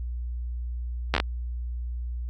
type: slowing click train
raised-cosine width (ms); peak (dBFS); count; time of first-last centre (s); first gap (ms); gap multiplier
0.3; -6; 5; 1.14-1.201; 11; 1.22
effects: added 60 Hz sine -29 dBFS peak until 2.29 s + AAC 32 kbps